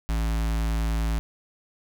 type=tone with notch filter; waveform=square; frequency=55 Hz; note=A1; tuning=in tune; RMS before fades=-25 dBFS; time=0.09-1.19 s; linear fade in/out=0 ms; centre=450 Hz; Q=1.8; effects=none